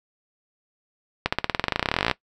accelerating click train, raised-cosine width 0.3 ms, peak -4 dBFS, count 26, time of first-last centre 1.26-2.113 s, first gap 65 ms, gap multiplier 0.94, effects noise-tail reverb RT60 0.1 s tail -18 dB re dry

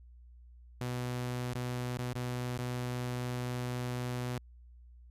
sawtooth tone with dropouts, 123.8 Hz, B2, 5 cents sharp, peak -30 dBFS, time 0.81-4.38 s, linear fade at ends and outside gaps 0 ms, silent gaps 1.533-1.552 / 1.972-1.988 / 2.13-2.155 / 2.575-2.59 s, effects added 60 Hz sine -52 dBFS peak until 5.1 s + resampled to 32000 Hz

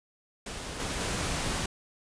pink noise with level steps, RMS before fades -38 / -33 / -31 dBFS, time 0.46-1.66 s, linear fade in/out 5 ms, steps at 0.79 / 1 s, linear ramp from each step 10 ms, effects resampled to 22050 Hz

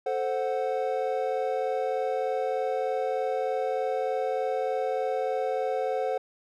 triangle chord, F# diminished, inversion first, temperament equal, 440 / 523.3 / 740 Hz, A4 / C5 / F#5, 0 / 0 / 0 cents, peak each -29 / -27 / -29 dBFS, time 0.06-6.18 s, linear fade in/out 5 ms, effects none

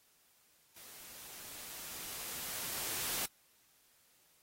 white noise with level ramp, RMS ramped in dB -54 to -36 dBFS, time 0.76-3.26 s, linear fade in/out 5 ms, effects white hiss -69 dBFS RMS until 4.42 s + AAC 48 kbps

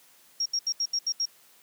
sine tone bursts, 5588 Hz, F8, in tune, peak -24 dBFS, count 7, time 0.4-1.256 s, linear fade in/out 5 ms, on 58 ms, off 75 ms, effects white hiss -58 dBFS RMS until 1.62 s + high-pass 150 Hz 12 dB/octave

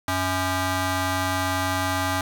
15% pulse ring-modulated tone, 370 Hz, F#4, in tune, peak -13 dBFS, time 0.08-2.21 s, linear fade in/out 2 ms, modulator 462 Hz, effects none

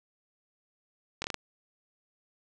slowing click train, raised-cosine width 0.2 ms, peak -15 dBFS, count 5, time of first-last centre 1.22-1.343 s, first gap 22 ms, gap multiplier 1.23, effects none

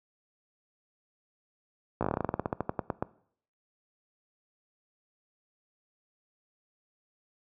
slowing click train, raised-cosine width 1 ms, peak -14 dBFS, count 20, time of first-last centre 2.01-3.025 s, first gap 16 ms, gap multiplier 1.12, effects noise-tail reverb RT60 0.6 s tail -20 dB re dry + high-pass 80 Hz 12 dB/octave

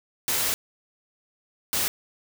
white noise bursts at uneven times, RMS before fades -25 dBFS, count 2, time 0.28-0.54 / 1.73-1.88 s, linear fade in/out 0 ms, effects none

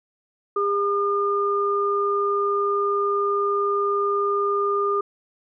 sine tone pair together, 404.1 / 1211 Hz, G#4 / D#6, -47 / -47 cents, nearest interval octave + perfect fifth, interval 1900 cents, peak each -22 dBFS, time 0.56-5.01 s, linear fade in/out 5 ms, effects none

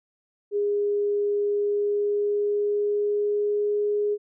sine tone with pitch glide, 409.9 to 414.7 Hz, G#4 to G#4, -23 to -3 cents, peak -21 dBFS, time 0.51-4.18 s, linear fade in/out 50 ms, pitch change +20 cents, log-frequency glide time 1.37-3.76 s, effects none

